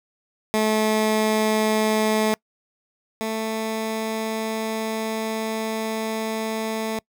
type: tone pair in turn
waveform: 15% pulse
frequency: 216.7 / 220.9 Hz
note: A3 / A3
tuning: -26 / +7 cents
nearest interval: unison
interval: 33 cents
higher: second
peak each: -12 / -18 dBFS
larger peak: first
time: 0.54-2.34 / 3.21-6.99 s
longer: second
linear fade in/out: 0 ms
effects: noise-tail reverb RT60 0.1 s tail -26 dB re dry